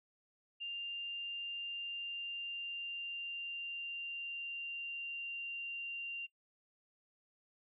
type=tone with pitch glide; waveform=sine; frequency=2794 to 2775 Hz; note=F7 to F7; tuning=0 to -12 cents; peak=-39 dBFS; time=0.6-6.27 s; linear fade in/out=20 ms; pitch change=-12 cents; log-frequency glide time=1.63-5.34 s; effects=noise-tail reverb RT60 0.1 s tail -24 dB re dry